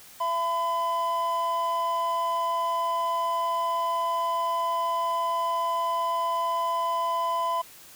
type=tone pair together; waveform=triangle; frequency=673.4 / 1009 Hz; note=E5 / B5; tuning=+37 / +37 cents; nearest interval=perfect fifth; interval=700 cents; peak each=-29 / -23 dBFS; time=0.2-7.62 s; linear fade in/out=10 ms; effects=white hiss -49 dBFS RMS until 7.95 s